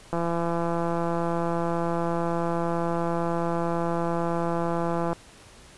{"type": "click train", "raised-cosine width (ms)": 1, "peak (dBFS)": -14, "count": 846, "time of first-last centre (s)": [0.13, 5.13], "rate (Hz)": 169, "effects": ["pink hiss -50 dBFS RMS until 5.77 s", "resampled to 24000 Hz"]}